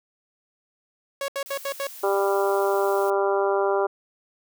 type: tone bursts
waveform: sawtooth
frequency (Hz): 554.4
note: C#5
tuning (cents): 0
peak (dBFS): -22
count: 5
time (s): 1.21-1.87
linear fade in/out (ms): 2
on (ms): 72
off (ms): 75
type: noise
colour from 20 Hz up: blue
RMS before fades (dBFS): -41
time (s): 1.46-3.1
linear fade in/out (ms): 0
type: harmonic tone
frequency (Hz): 197.7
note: G3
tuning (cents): +15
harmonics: 2 / 3 / 4 / 5 / 6 / 7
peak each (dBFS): -22 / -26 / -28 / -30 / -32 / -33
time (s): 2.03-3.87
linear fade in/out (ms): 10
effects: none